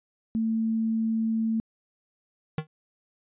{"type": "tone", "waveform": "sine", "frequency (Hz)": 223.6, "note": "A3", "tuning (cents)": 28, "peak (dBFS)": -23, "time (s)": [0.35, 1.6], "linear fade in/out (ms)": 0}
{"type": "tone with exponential decay", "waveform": "square", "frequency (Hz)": 155.7, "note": "D#3", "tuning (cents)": 2, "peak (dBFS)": -23, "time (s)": [2.58, 2.67], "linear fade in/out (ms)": 2, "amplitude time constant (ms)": 18}
{"effects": ["resampled to 8000 Hz"]}